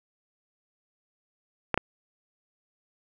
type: clicks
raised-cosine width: 0.5 ms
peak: -8 dBFS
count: 2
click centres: 1.743 / 1.776 s
effects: none